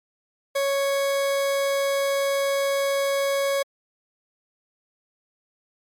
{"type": "tone", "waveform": "40% pulse", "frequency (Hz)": 554.4, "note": "C#5", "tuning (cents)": 0, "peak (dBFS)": -20, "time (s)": [0.55, 3.63], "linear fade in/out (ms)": 10, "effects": ["MP3 64 kbps"]}